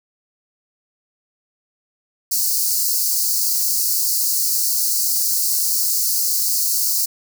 white high-pass noise, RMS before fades -19 dBFS, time 2.31-7.06 s, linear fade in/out 10 ms, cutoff 4300 Hz, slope 96 dB/octave, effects none

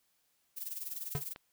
violet noise with tremolo, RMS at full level -38 dBFS, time 0.56-1.34 s, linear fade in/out 20 ms, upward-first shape sine, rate 20 Hz, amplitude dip 75%
square tone with exponential decay, 142.3 Hz, C#3, 46 cents sharp, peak -28 dBFS, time 1.15-1.24 s, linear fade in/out 0 ms, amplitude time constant 19 ms
click, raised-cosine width 0.3 ms, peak -30 dBFS, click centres 1.361 s
effects white hiss -75 dBFS RMS until 1.52 s

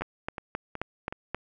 two click trains, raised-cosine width 0.5 ms, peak -20 / -15 dBFS, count 4 / 6, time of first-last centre 0.01-1.125 / 0.02-1.346 s, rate 2.69 / 3.77 Hz, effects none

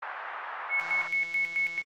pink band-pass noise, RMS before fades -38 dBFS, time 0.02-1.08 s, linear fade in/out 5 ms, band 820 to 1800 Hz, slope 24 dB/octave
sine tone with tremolo, 2197 Hz, C#7, 16 cents flat, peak -24 dBFS, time 0.69-1.83 s, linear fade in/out 50 ms, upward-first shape square, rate 4.6 Hz, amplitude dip 70%
click train, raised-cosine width 0.2 ms, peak -32 dBFS, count 170, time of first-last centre 0.81-1.816 s, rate 168 Hz
effects AAC 48 kbps

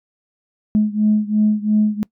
sine beating tone pair, 211.3 / 214.2 Hz, G#3 / A3, +30 / -46 cents, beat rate 2.9 Hz, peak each -15 / -17 dBFS, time 0.75-2.03 s, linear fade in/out 0 ms, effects noise-tail reverb RT60 0.1 s tail -23 dB re dry + tanh soft clip ceiling -6 dBFS

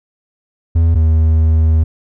triangle tone pair in turn, 82.41 / 79.69 Hz, E2 / D#2, 0 / +42 cents, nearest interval minor second, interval 58 cents, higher first, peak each -6 dBFS, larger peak neither, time 0.75-0.95 / 0.95-1.84 s, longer second, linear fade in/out 10 ms, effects none

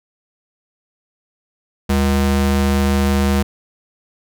square ring-modulated tone, 138.59 Hz, C#3, in tune, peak -11 dBFS, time 1.89-3.43 s, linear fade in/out 10 ms, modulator 62.8 Hz, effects none

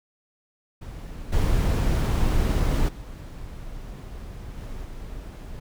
brown noise with level steps, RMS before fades -36 / -21 / -37 / -35 / -37 dBFS, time 0.81-5.6 s, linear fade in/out 10 ms, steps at 1.32 / 2.88 / 4.57 / 4.84 s, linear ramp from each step 10 ms, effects none

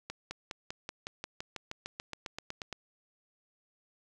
accelerating click train, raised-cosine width 0.2 ms, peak -21 dBFS, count 18, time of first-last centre 0.1-2.727 s, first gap 210 ms, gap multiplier 0.96, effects none

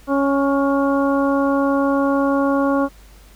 harmonic tone with a mistuned harmonic, 277.2 Hz, C#4, in tune, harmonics 1 / 2 / 3 / 4 / 5, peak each -17 / -20 / -27 / -24 / -29 dBFS, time 0.07-2.89 s, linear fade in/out 50 ms, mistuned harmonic 5, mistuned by +28 cents, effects added 49 Hz sine -44 dBFS peak until 3.35 s + pink hiss -50 dBFS RMS until 3.35 s

